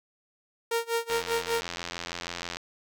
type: tone with tremolo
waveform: sawtooth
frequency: 463.1 Hz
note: A#4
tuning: 11 cents flat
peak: -20 dBFS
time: 0.71-1.61 s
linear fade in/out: 5 ms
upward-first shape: sine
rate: 5.1 Hz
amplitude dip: 95%
type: click train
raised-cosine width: 0.2 ms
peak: -16 dBFS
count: 128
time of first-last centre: 1.1-2.57 s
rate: 86.4 Hz
effects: none